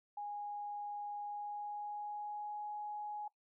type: tone with pitch glide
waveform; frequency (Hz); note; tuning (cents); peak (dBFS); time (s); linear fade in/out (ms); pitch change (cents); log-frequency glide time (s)
sine; 825 to 836; G#5 to G#5; -12 to +11; -40; 0.17-3.28; 5; +23; 1.23-2.65
effects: noise-tail reverb RT60 0.1 s tail -19 dB re dry